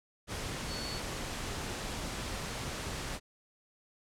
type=tone in noise; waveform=sine; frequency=4435 Hz; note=C#8; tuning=in tune; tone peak=-41 dBFS; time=0.67-1.01 s; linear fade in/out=50 ms; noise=pink; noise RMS=-38 dBFS; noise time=0.27-3.2 s; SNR=-6 dB; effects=low-pass 9000 Hz 12 dB/octave